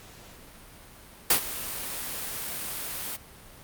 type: noise with ADSR envelope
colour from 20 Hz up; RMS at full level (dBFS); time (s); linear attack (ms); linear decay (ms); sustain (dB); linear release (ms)
white; -18; 1.3-3.17; 5; 92; -16; 17
effects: pink hiss -49 dBFS RMS until 3.63 s + Opus 48 kbps